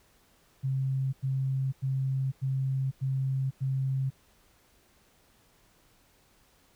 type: tone bursts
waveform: sine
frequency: 133.5 Hz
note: C3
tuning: 35 cents sharp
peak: -26 dBFS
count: 6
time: 0.63-4.105 s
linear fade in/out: 20 ms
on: 500 ms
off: 95 ms
effects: pink hiss -64 dBFS RMS until 6.75 s